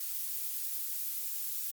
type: noise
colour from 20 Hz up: violet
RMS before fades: -36 dBFS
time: 0-1.71 s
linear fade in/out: 5 ms
effects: Opus 48 kbps